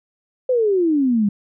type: exponential sweep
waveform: sine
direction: down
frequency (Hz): 523.3 to 197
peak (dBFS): -14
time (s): 0.49-1.29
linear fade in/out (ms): 5
effects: none